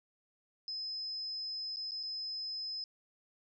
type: tone with dropouts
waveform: sine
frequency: 5100 Hz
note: D#8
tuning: 42 cents sharp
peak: -37 dBFS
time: 0.68-2.84 s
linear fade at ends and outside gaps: 1 ms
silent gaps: 1.761-1.769 / 1.91-1.918 / 2.03-2.034 s
effects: none